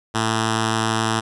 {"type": "tone with notch filter", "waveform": "5% pulse", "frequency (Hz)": 111.6, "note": "A2", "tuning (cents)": 25, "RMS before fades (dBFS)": -21, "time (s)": [0.14, 1.21], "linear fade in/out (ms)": 20, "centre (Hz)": 540, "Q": 1.5, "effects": ["resampled to 24000 Hz"]}